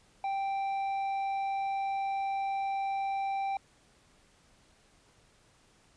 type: tone with tanh clipping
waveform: sine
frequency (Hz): 784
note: G5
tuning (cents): 0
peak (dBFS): -31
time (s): 0.24-3.57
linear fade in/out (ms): 2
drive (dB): 7
effects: pink hiss -64 dBFS RMS until 5.96 s + resampled to 22050 Hz